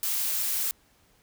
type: noise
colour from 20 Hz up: blue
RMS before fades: -28 dBFS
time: 0.03-0.71 s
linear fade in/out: 0 ms
effects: pink hiss -63 dBFS RMS until 1.22 s